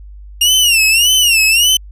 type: tone with vibrato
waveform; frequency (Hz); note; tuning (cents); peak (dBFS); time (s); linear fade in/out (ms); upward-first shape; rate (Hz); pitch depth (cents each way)
sawtooth; 2800; F7; +4; -5; 0.41-1.77; 5; sine; 1.7; 150
effects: added 50 Hz sine -31 dBFS peak until 1.91 s + resampled to 32000 Hz